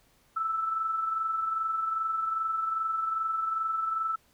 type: tone with amplitude modulation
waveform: sine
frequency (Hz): 1318.5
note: E6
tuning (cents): 0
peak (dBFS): -25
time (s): 0.36-4.16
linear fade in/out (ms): 10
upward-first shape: sine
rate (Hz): 22.5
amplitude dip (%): 45
effects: pink hiss -65 dBFS RMS until 4.33 s